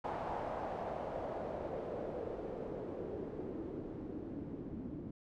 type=noise with low-pass filter sweep; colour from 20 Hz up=white; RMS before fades=-42 dBFS; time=0.04-5.11 s; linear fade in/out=5 ms; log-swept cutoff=830 to 260 Hz; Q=2.5; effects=none